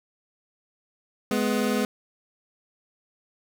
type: tone pair together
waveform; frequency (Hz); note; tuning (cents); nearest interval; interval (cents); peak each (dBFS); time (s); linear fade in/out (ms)
25% pulse; 210 / 249; G#3 / B3; +19 / +14; minor third; 295; -21 / -22; 1.31-1.85; 2
effects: none